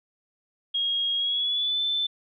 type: tone with pitch glide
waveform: sine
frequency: 3273 to 3528 Hz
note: G#7 to A7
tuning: -26 to +4 cents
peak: -23 dBFS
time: 0.74-2.07 s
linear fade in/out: 10 ms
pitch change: +130 cents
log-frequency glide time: 1.16-1.81 s
effects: none